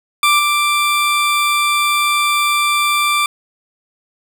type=tone with level steps; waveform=20% pulse; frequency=1177 Hz; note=D6; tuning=3 cents sharp; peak=-5 / -8 dBFS; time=0.23-3.26 s; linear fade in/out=2 ms; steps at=0.39 s; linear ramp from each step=2 ms; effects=none